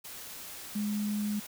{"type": "tone in noise", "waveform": "sine", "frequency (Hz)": 208.5, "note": "G#3", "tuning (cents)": 7, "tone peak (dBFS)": -29, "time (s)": [0.75, 1.4], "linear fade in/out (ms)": 10, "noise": "white", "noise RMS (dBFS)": -44, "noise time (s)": [0.04, 1.47], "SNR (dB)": 12, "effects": []}